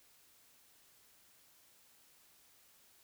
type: silence
effects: white hiss -66 dBFS RMS until 3.03 s